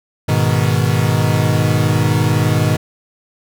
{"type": "chord", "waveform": "40% pulse", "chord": "G# minor", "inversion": "none", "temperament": "equal", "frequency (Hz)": [103.83, 123.47, 155.56], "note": ["G#2", "B2", "D#3"], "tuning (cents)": [0, 0, 0], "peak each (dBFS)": -16, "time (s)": [0.28, 2.77], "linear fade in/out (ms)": 10, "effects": []}